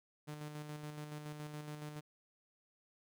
sawtooth tone with tremolo, 150 Hz, D3, 37 cents sharp, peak -39 dBFS, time 0.27-2.01 s, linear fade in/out 20 ms, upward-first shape square, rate 7.1 Hz, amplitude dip 40%, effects none

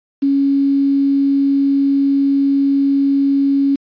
sine tone with quantisation, 277.2 Hz, C#4, in tune, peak -11 dBFS, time 0.22-3.76 s, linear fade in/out 10 ms, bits 6, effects resampled to 11025 Hz

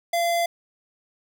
square tone, 685 Hz, F5, 34 cents flat, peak -21 dBFS, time 0.13-0.46 s, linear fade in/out 5 ms, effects none

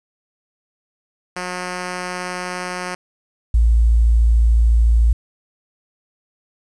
5% pulse / sine tone pair in turn, 180.6 / 56.89 Hz, F#3 / A#1, -42 / -42 cents, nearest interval octave + minor sixth, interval 2000 cents, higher first, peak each -13 / -10 dBFS, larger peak second, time 1.36-2.95 / 3.54-5.13 s, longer neither, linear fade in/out 5 ms, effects resampled to 22050 Hz + 8-bit

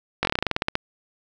slowing click train, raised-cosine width 0.3 ms, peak -5 dBFS, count 14, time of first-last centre 0.23-0.754 s, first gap 20 ms, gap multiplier 1.11, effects none

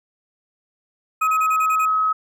square tone bursts, 2497 Hz, D#7, 6 cents sharp, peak -26 dBFS, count 7, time 1.21-1.857 s, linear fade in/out 10 ms, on 65 ms, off 32 ms
sine tone, 1277 Hz, D#6, 45 cents sharp, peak -16 dBFS, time 1.21-2.13 s, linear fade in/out 10 ms
effects none

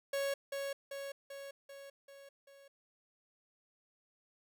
45% pulse tone with echo, 554.4 Hz, C#5, in tune, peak -33 dBFS, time 0.13-0.34 s, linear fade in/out 5 ms, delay 390 ms, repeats 6, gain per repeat -4 dB, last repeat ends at 2.68 s, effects none

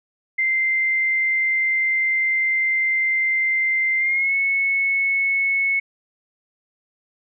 sine tone with pitch glide, 2085 to 2200 Hz, C7 to C#7, -7 to -14 cents, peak -17 dBFS, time 0.38-5.8 s, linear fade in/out 10 ms, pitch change +93 cents, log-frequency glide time 3.98-4.34 s, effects none

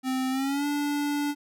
square tone with pitch glide, 260 to 290.2 Hz, C4 to D4, -11 to -21 cents, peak -26 dBFS, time 0.03-1.35 s, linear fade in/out 50 ms, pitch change +190 cents, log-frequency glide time 0.3-0.66 s, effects none

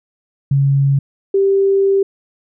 sine tone pair in turn, 138.59 / 392 Hz, C#3 / G4, 0 / 0 cents, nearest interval octave + tritone, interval 1800 cents, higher second, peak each -10 dBFS, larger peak neither, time 0.51-0.99 / 1.34-2.03 s, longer second, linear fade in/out 5 ms, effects none

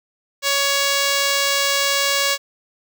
5% pulse tone, 559 Hz, C#5, 14 cents sharp, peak -5 dBFS, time 0.42-2.38 s, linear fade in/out 50 ms, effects none

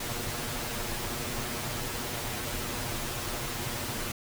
pink noise with comb filter, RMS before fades -34 dBFS, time 0-4.12 s, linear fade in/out 5 ms, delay 8.4 ms, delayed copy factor +0.75, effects none

